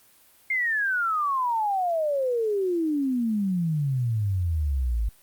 sine exponential sweep, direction down, 2139 to 51.91 Hz, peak -22 dBFS, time 0.5-5.09 s, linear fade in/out 5 ms, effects white hiss -57 dBFS RMS until 5.22 s + Opus 32 kbps

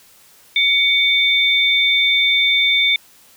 sine tone pair together, 2245 / 3570 Hz, C#7 / A7, +21 / +24 cents, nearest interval minor sixth, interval 803 cents, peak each -15 dBFS, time 0.56-2.96 s, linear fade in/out 2 ms, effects white hiss -49 dBFS RMS until 3.36 s

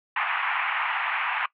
pink band-pass noise, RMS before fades -27 dBFS, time 0.16-1.46 s, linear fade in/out 5 ms, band 840 to 2700 Hz, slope 48 dB/octave, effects noise-tail reverb RT60 0.1 s tail -20 dB re dry

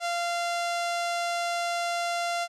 sawtooth tone with low-pass filter, 691 Hz, F5, 19 cents flat, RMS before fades -29 dBFS, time 0-2.48 s, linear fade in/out 50 ms, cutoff 7600 Hz, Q 0.98, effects none

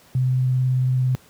sine tone with vibrato, 128.3 Hz, C3, 34 cents flat, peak -16 dBFS, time 0.15-1.15 s, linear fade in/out 0 ms, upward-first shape sine, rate 18 Hz, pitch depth 12 cents each way, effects pink hiss -52 dBFS RMS until 1.29 s + high-pass 80 Hz 12 dB/octave

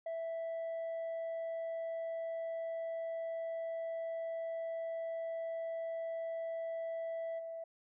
sine tone with level steps, 659.3 Hz, E5, in tune, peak -34 / -40 dBFS, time 0.06-7.64 s, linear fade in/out 5 ms, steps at 7.38 s, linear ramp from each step 20 ms, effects tanh soft clip ceiling -36 dBFS

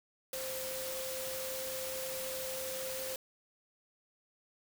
sine tone in noise, 523 Hz, C5, 1 cent flat, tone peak -40 dBFS, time 0.33-3.16 s, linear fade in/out 2 ms, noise white, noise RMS -41 dBFS, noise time 0.33-3.16 s, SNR -2 dB, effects none

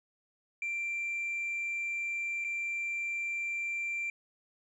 sine tone with dropouts, 2359 Hz, D7, 7 cents sharp, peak -30 dBFS, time 0.62-4.1 s, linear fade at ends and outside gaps 2 ms, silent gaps 2.442-2.446 s, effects tanh soft clip ceiling -30 dBFS

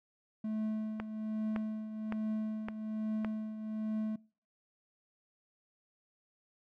triangle tone with tremolo, 216.8 Hz, A3, 25 cents flat, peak -29 dBFS, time 0.44-4.16 s, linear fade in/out 5 ms, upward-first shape triangle, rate 1.2 Hz, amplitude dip 65%
click train, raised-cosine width 0.5 ms, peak -23 dBFS, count 5, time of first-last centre 1-3.247 s, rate 1.78 Hz
effects noise-tail reverb RT60 0.4 s tail -24 dB re dry

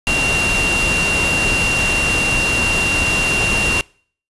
sine tone in noise, 2762 Hz, F7, 20 cents flat, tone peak -16 dBFS, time 0.07-3.81 s, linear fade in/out 0 ms, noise pink, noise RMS -20 dBFS, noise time 0.07-3.81 s, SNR +1 dB, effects noise-tail reverb RT60 0.5 s tail -25 dB re dry + resampled to 24000 Hz

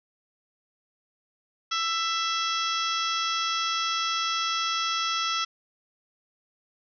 harmonic tone, 664 Hz, E5, 12 cents sharp, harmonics 2 / 3 / 4 / 5 / 6 / 7 / 8 / 9, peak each -28 / -37 / -36 / -31 / -38 / -41 / -34 / -38 dBFS, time 1.71-5.45 s, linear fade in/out 10 ms, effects none

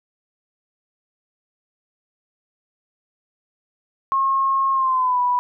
sine tone with pitch glide, 1080 to 984.7 Hz, C#6 to B5, -45 to -5 cents, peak -16 dBFS, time 4.12-5.39 s, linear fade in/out 0 ms, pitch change -160 cents, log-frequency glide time 4.72-5.2 s, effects none

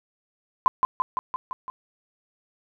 sine tone with echo, 1024 Hz, C6, 38 cents flat, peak -13 dBFS, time 0.66-0.68 s, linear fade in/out 0 ms, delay 170 ms, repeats 6, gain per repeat -3 dB, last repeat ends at 1.7 s, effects none

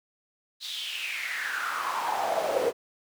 brown noise with high-pass filter sweep, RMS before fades -30 dBFS, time 0.6-2.73 s, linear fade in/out 50 ms, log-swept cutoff 4000 to 460 Hz, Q 5.7, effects none

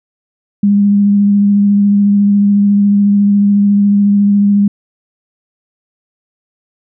sine tone with vibrato, 202.5 Hz, G#3, 43 cents flat, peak -6 dBFS, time 0.63-4.68 s, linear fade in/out 5 ms, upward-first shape sine, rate 14 Hz, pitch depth 14 cents each way, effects none

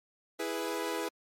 sawtooth chord, E major, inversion none, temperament equal, 329.6 / 415.3 / 493.9 Hz, E4 / G#4 / B4, 0 / 0 / 0 cents, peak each -33 dBFS, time 0.39-1.09 s, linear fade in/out 10 ms, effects MP3 64 kbps

